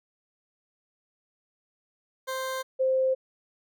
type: tone pair in turn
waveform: 20% pulse / sine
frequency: 523.3 / 523.3 Hz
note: C5 / C5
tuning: 0 / 0 cents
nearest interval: unison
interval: 0 cents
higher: neither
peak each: -25 / -21 dBFS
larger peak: second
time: 2.27-2.63 / 2.79-3.15 s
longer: neither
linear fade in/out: 20 ms
effects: none